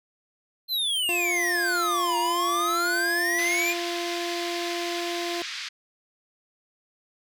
square exponential two-way sweep, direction down then up, 4186 to 932.3 to 2475 Hz, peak -24 dBFS, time 0.68-3.75 s, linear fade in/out 50 ms, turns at 2.18 s
25% pulse tone with pitch glide, 349.2 to 345.4 Hz, F4 to F4, 0 to -19 cents, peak -25 dBFS, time 1.09-5.42 s, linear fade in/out 0 ms, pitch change -19 cents, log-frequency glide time 1.74-2.64 s
white band-pass noise, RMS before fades -35 dBFS, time 3.38-5.69 s, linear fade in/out 10 ms, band 1500 to 4900 Hz, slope 24 dB/octave
effects none

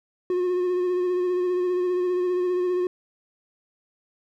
triangle tone with vibrato, 360.7 Hz, F#4, 44 cents flat, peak -19 dBFS, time 0.3-2.87 s, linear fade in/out 2 ms, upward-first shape sine, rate 15 Hz, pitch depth 26 cents each way, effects none

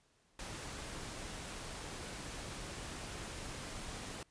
pink noise, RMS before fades -45 dBFS, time 0.39-4.23 s, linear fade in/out 2 ms, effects pink hiss -72 dBFS RMS until 4.3 s + resampled to 22050 Hz

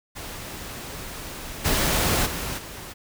pink noise with level steps, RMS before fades -36 / -22 / -30 / -38 dBFS, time 0.15-2.94 s, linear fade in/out 20 ms, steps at 1.64 / 2.25 / 2.57 s, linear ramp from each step 20 ms, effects none

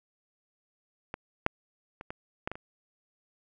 clicks, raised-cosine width 0.5 ms, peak -20 / -8 / -26 / -22 / -16 / -21 / -27 dBFS, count 7, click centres 1.141 / 1.464 / 2.011 / 2.105 / 2.475 / 2.516 / 2.555 s, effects none

